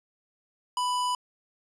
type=tone; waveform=square; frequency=992 Hz; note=B5; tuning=7 cents sharp; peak=-26 dBFS; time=0.77-1.15 s; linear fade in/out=2 ms; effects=resampled to 24000 Hz